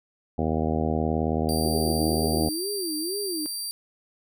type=harmonic tone; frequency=78.8 Hz; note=D#2; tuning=23 cents sharp; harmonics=1 / 2 / 3 / 4 / 5 / 6 / 7 / 8 / 9 / 10; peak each=-29 / -30 / -28 / -32 / -32 / -33 / -35 / -37 / -33 / -37 dBFS; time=0.38-2.49 s; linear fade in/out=5 ms
type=tone; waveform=20% pulse; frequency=4699 Hz; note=D8; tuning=in tune; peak=-24 dBFS; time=1.49-3.71 s; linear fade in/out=0 ms
type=tone with vibrato; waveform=sine; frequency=353.8 Hz; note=F4; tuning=23 cents sharp; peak=-29 dBFS; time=1.65-3.46 s; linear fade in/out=0 ms; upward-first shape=sine; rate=2.1 Hz; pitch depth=260 cents each way
effects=none